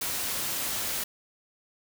white noise with ADSR envelope, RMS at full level -28 dBFS, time 0.01-1.04 s, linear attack 9 ms, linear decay 3 ms, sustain -3 dB, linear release 7 ms, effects none

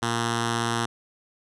5% pulse tone with notch filter, 116.54 Hz, A#2, in tune, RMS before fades -26 dBFS, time 0.02-0.86 s, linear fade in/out 10 ms, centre 560 Hz, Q 1.5, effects resampled to 24000 Hz

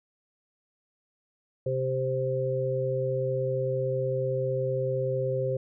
harmonic tone, 130.81 Hz, C3, in tune, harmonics 1 / 3 / 4, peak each -30 / -32 / -28 dBFS, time 1.66-5.57 s, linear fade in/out 5 ms, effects none

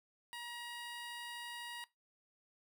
15% pulse tone, 952 Hz, A#5, 36 cents sharp, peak -38 dBFS, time 0.33-1.84 s, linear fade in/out 0 ms, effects noise-tail reverb RT60 0.2 s tail -19 dB re dry

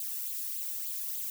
violet noise with flanger, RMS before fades -36 dBFS, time 0-1.3 s, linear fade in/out 2 ms, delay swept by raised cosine 0.25 to 1.17 ms, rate 3.4 Hz, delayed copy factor +0.6, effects none

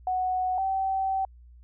sine tone pair in turn, 740 / 769.4 Hz, F#5 / G5, 0 / -33 cents, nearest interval minor second, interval 67 cents, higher second, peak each -24 dBFS, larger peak neither, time 0.07-0.58 / 0.58-1.25 s, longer second, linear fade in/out 2 ms, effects added 60 Hz sine -48 dBFS peak until 1.63 s

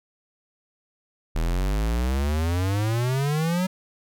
square exponential sweep, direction up, 38.89 to 188.9 Hz, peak -22 dBFS, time 1.35-3.67 s, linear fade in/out 10 ms, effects none

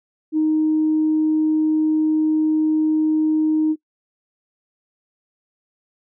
sine tone, 311.1 Hz, D#4, in tune, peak -14 dBFS, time 0.32-3.76 s, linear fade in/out 50 ms, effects noise-tail reverb RT60 0.1 s tail -23 dB re dry + tanh soft clip ceiling -10 dBFS

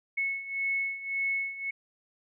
sine beating tone pair, 2197 / 2198.8 Hz, C#7 / C#7, -16 / -15 cents, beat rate 1.8 Hz, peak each -34 / -30 dBFS, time 0.17-1.71 s, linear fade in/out 10 ms, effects none

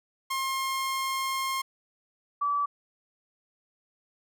sawtooth / sine tone pair in turn, 1067 / 1152.4 Hz, C6 / D6, +34 / -33 cents, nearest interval minor second, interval 133 cents, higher second, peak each -24 dBFS, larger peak neither, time 0.3-1.62 / 2.41-2.66 s, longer first, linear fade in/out 10 ms, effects none

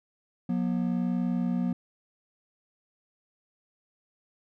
triangle tone pair together, 180 / 240.6 Hz, F#3 / B3, -47 / -45 cents, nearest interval perfect fourth, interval 502 cents, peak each -26 dBFS, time 0.49-1.73 s, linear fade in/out 5 ms, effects none

